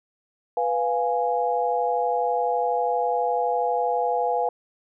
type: chord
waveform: sine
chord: F diminished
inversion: second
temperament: equal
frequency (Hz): 493.9 / 698.5 / 830.6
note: Cb5 / F5 / Ab5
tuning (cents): 0 / 0 / 0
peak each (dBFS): -25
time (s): 0.57-4.49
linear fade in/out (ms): 2
effects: none